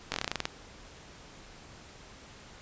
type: slowing click train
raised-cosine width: 0.2 ms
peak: -12 dBFS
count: 11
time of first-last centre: 0.12-0.454 s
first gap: 20 ms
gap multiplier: 1.11
effects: pink hiss -51 dBFS RMS until 2.61 s + resampled to 16000 Hz